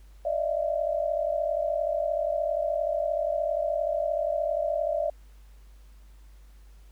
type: tone cluster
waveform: sine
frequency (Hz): 585 / 622 / 675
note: D5 / D#5 / E5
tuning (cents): -7 / -1 / +41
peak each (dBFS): -29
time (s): 0.25-5.1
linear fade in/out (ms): 5
effects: added 50 Hz sine -48 dBFS peak until 6.91 s + pink hiss -64 dBFS RMS until 6.91 s